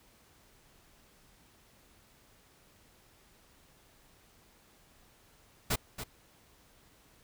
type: noise with echo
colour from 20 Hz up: pink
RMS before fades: -29 dBFS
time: 5.7-5.76 s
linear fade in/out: 10 ms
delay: 280 ms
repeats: 1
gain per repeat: -10 dB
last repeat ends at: 6.04 s
effects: pink hiss -63 dBFS RMS until 7.23 s